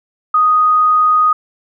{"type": "tone", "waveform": "sine", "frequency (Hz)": 1244.5, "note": "D#6", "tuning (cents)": 0, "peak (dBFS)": -8, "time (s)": [0.34, 1.33], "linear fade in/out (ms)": 5, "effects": []}